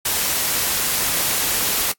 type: noise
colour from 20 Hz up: white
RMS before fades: -20 dBFS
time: 0.05-1.92 s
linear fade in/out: 5 ms
effects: noise-tail reverb RT60 0.1 s tail -22 dB re dry + AAC 64 kbps